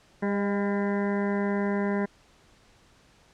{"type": "harmonic tone with a mistuned harmonic", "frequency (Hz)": 201, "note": "G3", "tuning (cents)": 44, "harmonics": [1, 2, 3, 4, 5, 7, 8, 9, 10], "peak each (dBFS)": [-26, -30, -35, -39, -38, -44, -41, -41, -43], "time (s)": [0.22, 2.06], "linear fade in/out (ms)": 10, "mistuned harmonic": 3, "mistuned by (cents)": 29, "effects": ["pink hiss -59 dBFS RMS until 3.33 s", "low-pass 7000 Hz 12 dB/octave"]}